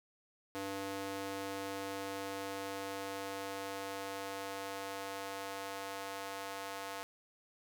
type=tone with high-pass filter sweep; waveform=square; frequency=98 Hz; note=G2; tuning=in tune; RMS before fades=-42 dBFS; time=0.55-7.03 s; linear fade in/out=0 ms; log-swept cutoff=360 to 690 Hz; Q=1.1; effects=none